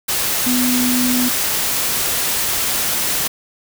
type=tone in noise; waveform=sine; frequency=248.8 Hz; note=B3; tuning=13 cents sharp; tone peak=-16 dBFS; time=0.46-1.29 s; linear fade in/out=10 ms; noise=white; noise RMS=-19 dBFS; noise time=0.08-3.28 s; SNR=0 dB; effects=none